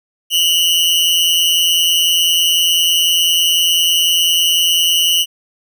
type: tone pair together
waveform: 40% pulse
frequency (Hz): 2852 / 3022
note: F7 / F#7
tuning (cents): +36 / +36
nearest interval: minor second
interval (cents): 100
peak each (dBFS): -13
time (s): 0.3-5.26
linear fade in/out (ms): 50
effects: none